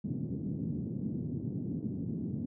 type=band-pass noise; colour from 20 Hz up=pink; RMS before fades=-36 dBFS; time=0.04-2.46 s; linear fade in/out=10 ms; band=120 to 280 Hz; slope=24 dB/octave; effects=none